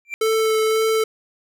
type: tone with exponential growth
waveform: triangle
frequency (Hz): 2356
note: D7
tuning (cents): +5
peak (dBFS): -19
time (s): 0.05-0.14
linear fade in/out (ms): 0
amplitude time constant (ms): 18
type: tone with vibrato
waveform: square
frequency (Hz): 440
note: A4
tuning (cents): 0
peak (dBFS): -17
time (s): 0.21-1.04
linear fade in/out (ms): 5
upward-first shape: sine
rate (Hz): 1.9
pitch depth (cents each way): 11
effects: none